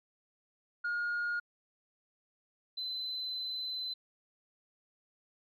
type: tone pair in turn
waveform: sine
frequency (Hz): 1428 / 4039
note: F6 / B7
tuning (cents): +38 / +38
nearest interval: octave + tritone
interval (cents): 1800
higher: second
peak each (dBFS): -29 / -34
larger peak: first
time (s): 0.84-1.4 / 2.77-3.94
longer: second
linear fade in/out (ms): 10
effects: tanh soft clip ceiling -29 dBFS + MP3 64 kbps